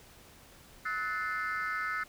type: chord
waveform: sine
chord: F# half-diminished seventh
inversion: third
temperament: equal with one note detuned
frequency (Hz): 1288.4 / 1480 / 1760 / 2093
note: E6 / F#6 / A6 / C7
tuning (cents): -40 / 0 / 0 / 0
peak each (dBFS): -34 / -35 / -37 / -38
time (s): 0.85-2.04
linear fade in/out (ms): 10
effects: tanh soft clip ceiling -26 dBFS + pink hiss -56 dBFS RMS until 2.08 s